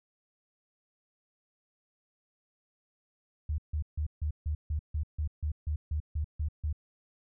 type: tone bursts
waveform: sine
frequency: 75.8 Hz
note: D#2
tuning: 45 cents flat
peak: -28 dBFS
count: 14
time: 3.49-6.728 s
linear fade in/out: 5 ms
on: 92 ms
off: 150 ms
effects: none